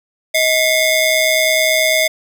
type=ring-modulated tone; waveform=sawtooth; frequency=1396.9 Hz; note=F6; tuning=in tune; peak=-5 dBFS; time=0.34-2.08 s; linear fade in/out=10 ms; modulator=763 Hz; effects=none